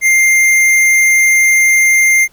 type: tone with hard clipping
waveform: sine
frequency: 2104 Hz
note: C7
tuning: 9 cents sharp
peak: -8 dBFS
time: 0.01-2.28 s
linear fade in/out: 50 ms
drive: 15 dB
effects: pink hiss -51 dBFS RMS until 2.32 s